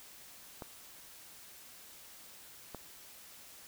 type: clicks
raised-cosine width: 1 ms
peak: -28 dBFS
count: 2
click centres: 0.622 / 2.747 s
effects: white hiss -54 dBFS RMS until 3.67 s